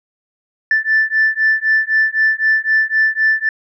sine beating tone pair, 1760 / 1763.9 Hz, A6 / A6, 0 / +4 cents, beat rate 3.9 Hz, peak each -14 dBFS, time 0.71-3.49 s, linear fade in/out 2 ms, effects tanh soft clip ceiling -6 dBFS

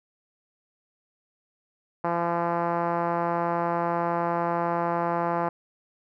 5% pulse tone with low-pass filter, 170.8 Hz, F3, 38 cents flat, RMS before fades -26 dBFS, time 2.04-5.49 s, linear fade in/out 5 ms, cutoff 920 Hz, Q 1.6, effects none

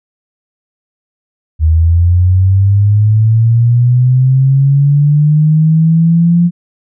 sine linear sweep, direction up, 77.6 to 174.61 Hz, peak -5 dBFS, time 1.59-6.51 s, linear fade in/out 50 ms, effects none

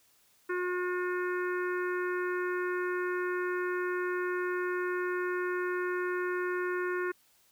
harmonic tone, 360 Hz, F#4, 47 cents flat, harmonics 1 / 3 / 4 / 5 / 6 / 7, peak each -31 / -39 / -37 / -40 / -50 / -51 dBFS, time 0.49-7.12 s, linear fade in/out 10 ms, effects white hiss -66 dBFS RMS until 7.51 s

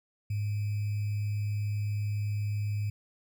sine tone with sample-and-hold, 103.83 Hz, G#2, in tune, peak -28 dBFS, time 0.3-2.9 s, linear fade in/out 5 ms, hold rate 2450 Hz, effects none

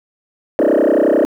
sine tone with frequency modulation, 449.1 Hz, A4, 35 cents sharp, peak -7 dBFS, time 0.59-1.25 s, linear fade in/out 0 ms, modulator 31.3 Hz, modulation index 5.7, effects tanh soft clip ceiling -9 dBFS + 8-bit

